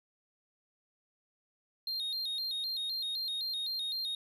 triangle tone with vibrato, 3951 Hz, B7, in tune, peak -32 dBFS, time 1.87-4.15 s, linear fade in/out 2 ms, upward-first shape square, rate 3.9 Hz, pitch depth 100 cents each way, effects none

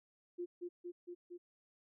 sine tone with echo, 351.9 Hz, F4, 13 cents sharp, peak -38 dBFS, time 0.38-0.46 s, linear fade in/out 20 ms, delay 230 ms, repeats 4, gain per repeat -2 dB, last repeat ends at 1.38 s, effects none

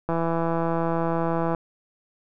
click train, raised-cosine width 1 ms, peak -12 dBFS, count 243, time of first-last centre 0.09-1.548 s, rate 166 Hz, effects none

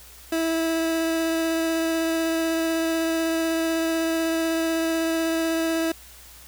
30% pulse tone with vibrato, 326.6 Hz, E4, 16 cents flat, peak -19 dBFS, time 0.32-5.92 s, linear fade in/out 5 ms, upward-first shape sine, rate 16 Hz, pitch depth 9 cents each way, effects added 60 Hz sine -50 dBFS peak until 6.47 s + white hiss -47 dBFS RMS until 6.47 s

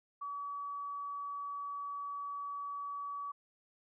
sine tone, 1140 Hz, C#6, 48 cents sharp, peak -38 dBFS, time 0.21-3.32 s, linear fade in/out 10 ms, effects none

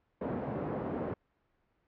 white band-pass noise, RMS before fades -36 dBFS, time 0.21-1.14 s, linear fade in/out 5 ms, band 120 to 480 Hz, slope 12 dB/octave, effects pink hiss -75 dBFS RMS until 1.87 s + low-pass 2000 Hz 12 dB/octave

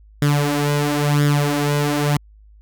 sawtooth tone with flanger, 145.8 Hz, D3, 12 cents flat, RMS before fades -18 dBFS, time 0.22-2.17 s, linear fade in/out 2 ms, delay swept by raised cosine 0.57 to 4.87 ms, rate 0.98 Hz, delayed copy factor +0.7, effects added 52 Hz sine -44 dBFS peak until 2.61 s

